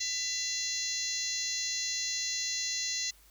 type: harmonic tone with a mistuned harmonic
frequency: 684 Hz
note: F5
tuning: 36 cents flat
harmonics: 3 / 4 / 5 / 6 / 7 / 8 / 9 / 10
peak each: -41 / -44 / -46 / -36 / -43 / -42 / -35 / -40 dBFS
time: 0-3.11 s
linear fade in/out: 10 ms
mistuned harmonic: 3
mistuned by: -48 cents
effects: added 50 Hz sine -61 dBFS peak until 3.3 s + white hiss -61 dBFS RMS until 3.3 s